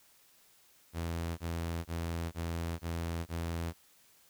sawtooth tone bursts, 83.8 Hz, E2, 29 cents sharp, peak -30 dBFS, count 6, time 0.93-3.735 s, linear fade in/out 50 ms, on 450 ms, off 21 ms, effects white hiss -64 dBFS RMS until 4.29 s

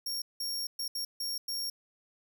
sawtooth tone bursts at uneven times, 5540 Hz, F8, 15 cents flat, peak -30 dBFS, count 6, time 0.06-0.22 / 0.4-0.67 / 0.79-0.88 / 0.95-1.05 / 1.2-1.38 / 1.48-1.7 s, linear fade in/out 5 ms, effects none

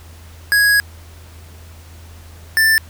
square tone pair in turn, 1661.2 / 1772.7 Hz, G#6 / A6, 0 / +12 cents, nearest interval minor second, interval 112 cents, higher second, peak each -11 dBFS, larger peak neither, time 0.52-0.8 / 2.57-2.78 s, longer first, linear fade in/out 0 ms, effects added 82 Hz sine -37 dBFS peak until 2.89 s + pink hiss -45 dBFS RMS until 2.89 s

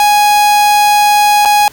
45% pulse tone with dropouts, 830.6 Hz, G#5, in tune, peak -6 dBFS, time 0-1.68 s, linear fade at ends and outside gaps 1 ms, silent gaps 1.451-1.456 s, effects pink hiss -39 dBFS RMS until 1.72 s

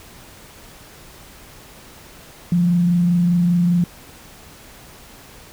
sine tone with frequency modulation, 174.61 Hz, F3, in tune, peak -13 dBFS, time 2.52-3.84 s, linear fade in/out 2 ms, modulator 25 Hz, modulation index 0.21, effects pink hiss -43 dBFS RMS until 5.52 s

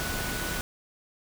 sine tone in noise, 1480 Hz, F#6, in tune, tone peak -37 dBFS, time 0-0.61 s, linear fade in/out 0 ms, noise pink, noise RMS -32 dBFS, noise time 0-0.61 s, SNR -8 dB, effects none

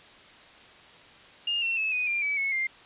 sine tone with pitch steps, 2827 / 2710 / 2598 / 2491 / 2388 / 2290 / 2195 / 2104 Hz, F7 / E7 / E7 / D#7 / D7 / D7 / C#7 / C7, +20 / +47 / -26 / +1 / +28 / -44 / -18 / +9 cents, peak -25 dBFS, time 1.47-2.67 s, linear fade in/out 5 ms, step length 150 ms, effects white hiss -51 dBFS RMS until 2.85 s + resampled to 8000 Hz

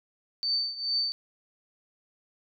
sine tone with tremolo, 4563 Hz, C#8, 49 cents sharp, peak -23 dBFS, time 0.43-1.12 s, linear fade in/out 0 ms, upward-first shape triangle, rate 2.3 Hz, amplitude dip 85%, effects none

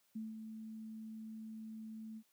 sine tone with ADSR envelope, 220 Hz, A3, in tune, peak -39 dBFS, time 0.15-2.23 s, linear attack 10 ms, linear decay 180 ms, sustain -6 dB, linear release 60 ms, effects white hiss -75 dBFS RMS until 2.32 s + high-pass 100 Hz 12 dB/octave

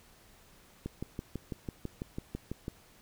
click train, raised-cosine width 3 ms, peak -23 dBFS, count 12, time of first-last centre 0.86-2.681 s, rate 6.04 Hz, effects pink hiss -60 dBFS RMS until 3.01 s

